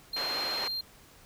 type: tone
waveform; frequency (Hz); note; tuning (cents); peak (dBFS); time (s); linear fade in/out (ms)
triangle; 4186; C8; 0; -30; 0.13-0.81; 5
type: band-pass noise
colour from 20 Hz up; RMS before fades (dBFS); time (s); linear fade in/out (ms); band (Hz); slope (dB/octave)
pink; -37; 0.16-0.68; 5; 500 to 3700; 12
effects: pink hiss -56 dBFS RMS until 1.25 s